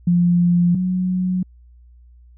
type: tone pair in turn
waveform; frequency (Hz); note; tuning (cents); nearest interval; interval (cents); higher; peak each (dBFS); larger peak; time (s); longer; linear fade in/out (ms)
sine; 174.61 / 183.5; F3 / F#3; 0 / -14; minor second; 86; second; -12 / -17; first; 0.07-0.75 / 0.75-1.43; neither; 5
effects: added 60 Hz sine -44 dBFS peak until 2.37 s